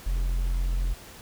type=tone; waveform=triangle; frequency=43.65 Hz; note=F1; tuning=in tune; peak=-21 dBFS; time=0.06-0.94 s; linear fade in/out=10 ms; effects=pink hiss -46 dBFS RMS until 1.21 s